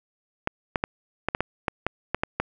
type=clicks; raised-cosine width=0.5 ms; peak=-8 dBFS; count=11; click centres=0.474 / 0.758 / 0.839 / 1.286 / 1.349 / 1.406 / 1.682 / 1.866 / 2.146 / 2.235 / 2.4 s; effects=none